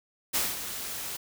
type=noise with ADSR envelope; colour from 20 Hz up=white; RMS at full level=-26 dBFS; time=0.33-1.17 s; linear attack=22 ms; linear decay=200 ms; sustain=-10 dB; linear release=9 ms; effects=none